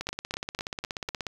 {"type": "two click trains", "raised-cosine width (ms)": 0.2, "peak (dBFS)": [-15, -15], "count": [22, 5], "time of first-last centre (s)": [[0.01, 1.267], [0.09, 1.09]], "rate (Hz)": [16.7, 4], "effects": ["7-bit"]}